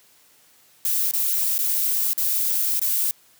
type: noise with dropouts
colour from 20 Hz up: violet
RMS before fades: -22 dBFS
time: 0.85-3.11 s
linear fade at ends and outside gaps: 1 ms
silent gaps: 1.112-1.136 / 1.581-1.589 / 2.133-2.178 / 2.795-2.815 s
effects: white hiss -56 dBFS RMS until 3.39 s + high-pass 80 Hz 12 dB/octave